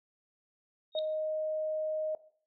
sine tone with exponential growth, 3729 Hz, A#7, in tune, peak -29 dBFS, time 0.92-0.99 s, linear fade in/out 1 ms, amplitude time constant 15 ms
sine tone, 622.3 Hz, D#5, in tune, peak -30 dBFS, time 0.95-2.15 s, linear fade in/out 2 ms
effects noise-tail reverb RT60 0.5 s tail -17 dB re dry

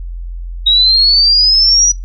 sine exponential sweep, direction up, 3791 to 5870 Hz, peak -6 dBFS, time 0.66-1.92 s, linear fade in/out 10 ms, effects noise-tail reverb RT60 0.2 s tail -23 dB re dry + added 43 Hz sine -21 dBFS peak until 2.04 s

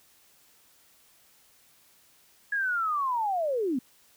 sine linear sweep, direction down, 1682 to 233 Hz, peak -25 dBFS, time 2.52-3.79 s, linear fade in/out 5 ms, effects white hiss -61 dBFS RMS until 4.16 s

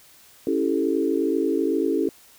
sine chord, A dominant seventh, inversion first, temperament equal, 277.2 / 329.6 / 392 / 440 Hz, C#4 / E4 / G4 / A4, 0 / 0 / 0 / 0 cents, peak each -25 / -24 / -26 / -26 dBFS, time 0.47-2.09 s, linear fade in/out 2 ms, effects white hiss -52 dBFS RMS until 2.38 s

